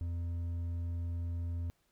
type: tone with hard clipping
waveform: triangle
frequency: 85.3 Hz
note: F2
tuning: 40 cents flat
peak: -35 dBFS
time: 0.01-1.7 s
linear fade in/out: 0 ms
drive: 7 dB
effects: pink hiss -75 dBFS RMS until 1.91 s